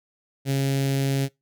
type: tone with notch filter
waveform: sawtooth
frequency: 136.7 Hz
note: C#3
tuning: 24 cents flat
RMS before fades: -23 dBFS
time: 0.45-1.29 s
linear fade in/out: 50 ms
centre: 1100 Hz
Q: 0.68
effects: noise-tail reverb RT60 0.2 s tail -23 dB re dry